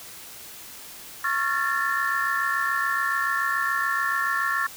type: tone cluster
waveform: sine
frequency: 1101 / 1368 / 1735 / 1802 Hz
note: C#6 / F6 / A6 / A6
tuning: -12 / -36 / -25 / +41 cents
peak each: -27 dBFS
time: 1.24-4.67 s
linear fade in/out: 5 ms
effects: tanh soft clip ceiling -14 dBFS + white hiss -42 dBFS RMS until 4.76 s